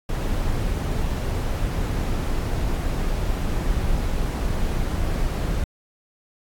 brown noise, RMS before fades -23 dBFS, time 0.09-5.64 s, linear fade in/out 2 ms, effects AAC 64 kbps

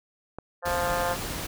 click, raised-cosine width 1 ms, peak -22 dBFS, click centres 0.386 s
harmonic tone, 175 Hz, F3, 4 cents sharp, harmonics 3 / 4 / 5 / 6 / 7 / 8 / 9 / 10, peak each -29 / -31 / -33 / -35 / -36 / -37 / -38 / -39 dBFS, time 0.62-1.17 s, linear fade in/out 50 ms
pink noise, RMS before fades -33 dBFS, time 0.65-1.47 s, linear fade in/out 10 ms
effects none

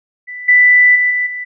sine tone with level steps, 1984 Hz, B6, 7 cents sharp, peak -25 / -5 / -10 / -13 / -21 dBFS, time 0.27-1.45 s, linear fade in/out 20 ms, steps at 0.48 / 0.95 / 1.1 / 1.26 s, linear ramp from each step 10 ms, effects none

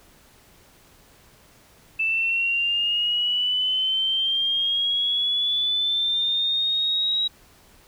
sine linear sweep, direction up, 2637 to 3851 Hz, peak -20 dBFS, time 1.99-7.28 s, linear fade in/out 10 ms, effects pink hiss -54 dBFS RMS until 7.87 s

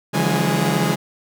sawtooth tone cluster, 142.1 / 164 / 178.3 / 206.6 / 413.3 Hz, C#3 / E3 / F3 / G#3 / G#4, +43 / -9 / +36 / -9 / -8 cents, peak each -19 dBFS, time 0.13-0.96 s, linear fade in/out 20 ms, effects none

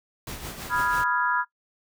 pink noise with tremolo, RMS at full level -35 dBFS, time 0.27-1.04 s, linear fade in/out 2 ms, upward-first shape sine, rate 6.1 Hz, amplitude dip 50%
sine chord, F half-diminished seventh, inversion second, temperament equal, 987.8 / 1244.5 / 1396.9 / 1661.2 Hz, Cb6 / Eb6 / F6 / Ab6, 0 / 0 / 0 / 0 cents, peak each -26 / -31 / -27 / -27 dBFS, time 0.69-1.45 s, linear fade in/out 50 ms
effects noise-tail reverb RT60 0.1 s tail -18 dB re dry

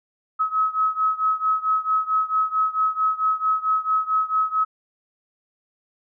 sine beating tone pair, 1280 / 1284.5 Hz, D#6 / E6, +49 / -45 cents, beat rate 4.5 Hz, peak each -21 / -23 dBFS, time 0.39-4.65 s, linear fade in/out 20 ms, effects none

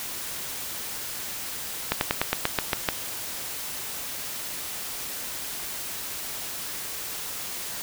slowing click train, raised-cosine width 0.3 ms, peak -5 dBFS, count 9, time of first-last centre 1.92-2.888 s, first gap 91 ms, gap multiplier 1.08, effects white hiss -34 dBFS RMS until 7.82 s

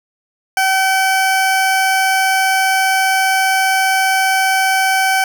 20% pulse tone, 765 Hz, G5, 42 cents flat, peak -7 dBFS, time 0.57-5.24 s, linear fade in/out 2 ms, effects none

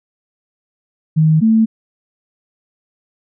sine tone pair in turn, 157.1 / 222.2 Hz, D#3 / A3, +17 / +17 cents, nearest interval tritone, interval 600 cents, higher second, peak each -8 dBFS, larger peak neither, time 1.16-1.41 / 1.41-1.66 s, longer neither, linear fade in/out 20 ms, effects none

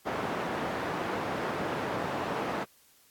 white band-pass noise, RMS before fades -33 dBFS, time 0.05-2.65 s, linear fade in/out 20 ms, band 140 to 980 Hz, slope 12 dB/octave, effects white hiss -62 dBFS RMS until 3.1 s + AAC 64 kbps

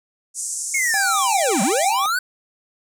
pink band-pass noise, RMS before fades -27 dBFS, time 0.34-1.93 s, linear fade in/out 50 ms, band 6300 to 9400 Hz, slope 48 dB/octave
square linear two-way sweep, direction down then up, 2217 to 173.8 to 1535 Hz, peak -19 dBFS, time 0.74-2.19 s, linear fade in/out 5 ms, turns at 1.62 s
square tone, 784 Hz, G5, in tune, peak -24 dBFS, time 0.94-2.06 s, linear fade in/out 0 ms
effects none

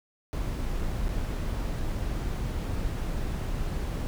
brown noise with dropouts, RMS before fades -30 dBFS, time 0.33-4.07 s, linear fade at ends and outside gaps 0 ms, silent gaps 1.082-1.091 s, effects none

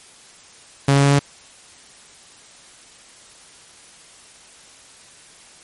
sawtooth tone with pitch steps, 139 / 139.89 / 140.78 / 141.67 Hz, C#3 / C#3 / C#3 / C#3, +5 / +16 / +27 / +38 cents, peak -8 dBFS, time 0.88-1.192 s, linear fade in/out 5 ms, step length 78 ms, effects white hiss -46 dBFS RMS until 5.63 s + MP3 48 kbps

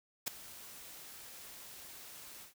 white noise with ADSR envelope, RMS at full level -32 dBFS, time 0.26-2.54 s, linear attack 18 ms, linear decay 4 ms, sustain -19 dB, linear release 120 ms, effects none

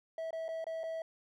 triangle tone with dropouts, 650 Hz, E5, 24 cents flat, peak -34 dBFS, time 0.18-1.02 s, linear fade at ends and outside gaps 2 ms, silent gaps 0.307-0.329 / 0.482-0.488 / 0.643-0.667 / 0.834-0.838 s, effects none

